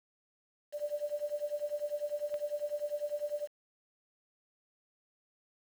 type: tone with tremolo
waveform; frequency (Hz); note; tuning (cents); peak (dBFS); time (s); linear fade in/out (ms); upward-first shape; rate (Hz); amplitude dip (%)
sine; 589; D5; +5; -29; 0.72-3.48; 50; triangle; 10; 95
type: click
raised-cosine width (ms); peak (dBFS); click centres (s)
0.3; -32; 2.342
effects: 9-bit